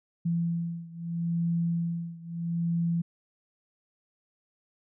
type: beating tone pair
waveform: sine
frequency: 168.7 / 169.47 Hz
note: E3 / E3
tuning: +40 / +48 cents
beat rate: 0.77 Hz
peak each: -29 / -31 dBFS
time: 0.25-3.02 s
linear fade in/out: 10 ms
effects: none